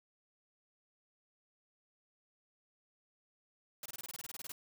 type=noise bursts; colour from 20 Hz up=white; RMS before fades=-45 dBFS; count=14; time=3.83-4.52 s; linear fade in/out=2 ms; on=27 ms; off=24 ms; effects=none